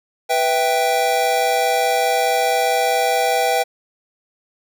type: chord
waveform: square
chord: E minor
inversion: second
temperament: equal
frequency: 493.9 / 659.3 / 784 Hz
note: B4 / E5 / G5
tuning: 0 / 0 / 0 cents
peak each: -22 / -22 / -19 dBFS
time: 0.29-3.64 s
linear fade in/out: 20 ms
effects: none